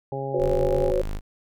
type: harmonic tone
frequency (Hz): 136.2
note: C#3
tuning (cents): -30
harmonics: 1 / 2 / 3 / 4 / 5 / 6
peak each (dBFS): -32 / -39 / -32 / -33 / -42 / -34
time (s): 0.12-0.91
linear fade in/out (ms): 2
type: chord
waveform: sine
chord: F# suspended fourth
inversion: none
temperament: equal with one note detuned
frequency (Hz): 370 / 506.3 / 554.4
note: F#4 / B4 / C#5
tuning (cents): 0 / +43 / 0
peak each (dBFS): -25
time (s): 0.34-1.02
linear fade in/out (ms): 5
type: tone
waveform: square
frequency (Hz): 25.96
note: G#0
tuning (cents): 0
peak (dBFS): -27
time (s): 0.38-1.21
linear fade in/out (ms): 50
effects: none